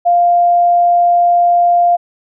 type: tone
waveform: sine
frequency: 698.5 Hz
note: F5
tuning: in tune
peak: -7 dBFS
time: 0.05-1.97 s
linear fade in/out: 20 ms
effects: none